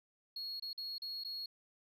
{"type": "tone with dropouts", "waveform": "sine", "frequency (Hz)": 4316, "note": "C#8", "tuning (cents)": -47, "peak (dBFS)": -37, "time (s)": [0.36, 1.46], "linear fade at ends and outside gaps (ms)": 5, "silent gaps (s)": [[0.598, 0.623], [0.731, 0.777], [0.982, 1.019], [1.237, 1.247]], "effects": ["tanh soft clip ceiling -39 dBFS"]}